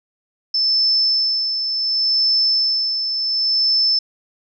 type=tone with tremolo; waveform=sine; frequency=5274 Hz; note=E8; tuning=in tune; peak=-13 dBFS; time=0.54-3.99 s; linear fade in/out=5 ms; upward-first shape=sine; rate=0.69 Hz; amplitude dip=50%; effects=none